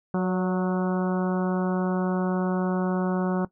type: harmonic tone with a mistuned harmonic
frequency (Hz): 183.6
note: F#3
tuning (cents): -13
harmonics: 1 / 2 / 3 / 4 / 5 / 6 / 7 / 8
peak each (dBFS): -23 / -29 / -33 / -35 / -37 / -39 / -40 / -41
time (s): 0.14-3.45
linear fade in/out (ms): 2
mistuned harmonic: 3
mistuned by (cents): +29
effects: noise-tail reverb RT60 0.1 s tail -18 dB re dry